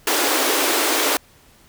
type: high-pass noise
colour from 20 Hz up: pink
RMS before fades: -19 dBFS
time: 0.07-1.17 s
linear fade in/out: 2 ms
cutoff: 270 Hz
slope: 96 dB/octave
effects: pink hiss -52 dBFS RMS until 1.68 s